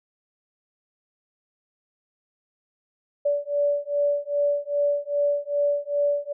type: beating tone pair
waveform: sine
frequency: 576 / 578.5 Hz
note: D5 / D5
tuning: -34 / -26 cents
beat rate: 2.5 Hz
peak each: -24 dBFS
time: 3.25-6.33 s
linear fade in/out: 10 ms
effects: none